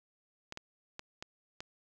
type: clicks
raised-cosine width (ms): 0.2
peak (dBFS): -24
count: 5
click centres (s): 0.524 / 0.574 / 0.994 / 1.225 / 1.605
effects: none